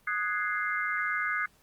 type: chord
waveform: sine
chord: Ab dominant seventh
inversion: second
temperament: equal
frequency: 1244.5 / 1480 / 1661.2 / 2093 Hz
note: Eb6 / Gb6 / Ab6 / C7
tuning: 0 / 0 / 0 / 0 cents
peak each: -33 dBFS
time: 0.07-1.46 s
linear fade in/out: 5 ms
effects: pink hiss -64 dBFS RMS until 1.62 s + Opus 32 kbps